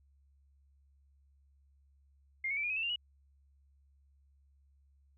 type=tone with pitch steps; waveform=sine; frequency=2118 / 2217 / 2320 / 2429 / 2542 / 2661 / 2785 / 2915 Hz; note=C7 / C#7 / D7 / D#7 / D#7 / E7 / F7 / F#7; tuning=+21 / 0 / -22 / -42 / +36 / +16 / -5 / -26 cents; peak=-32 dBFS; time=2.44-2.96 s; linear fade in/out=5 ms; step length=65 ms; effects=added 69 Hz sine -64 dBFS peak until 5.17 s